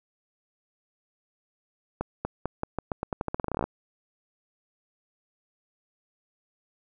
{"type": "accelerating click train", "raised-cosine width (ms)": 1, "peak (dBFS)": -14, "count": 21, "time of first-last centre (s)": [2.01, 3.64], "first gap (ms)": 240, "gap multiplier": 0.86, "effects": []}